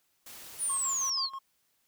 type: noise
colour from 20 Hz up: white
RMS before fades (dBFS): -47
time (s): 0.26-1.1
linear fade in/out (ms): 5
type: linear sweep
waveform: sine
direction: down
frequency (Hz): 9870 to 4017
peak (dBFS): -28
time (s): 0.58-1.3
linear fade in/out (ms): 50
type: tone with tremolo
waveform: triangle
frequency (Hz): 1079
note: C#6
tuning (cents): -47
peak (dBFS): -34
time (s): 0.69-1.39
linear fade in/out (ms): 10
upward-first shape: square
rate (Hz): 6.2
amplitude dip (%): 65
effects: white hiss -73 dBFS RMS until 1.87 s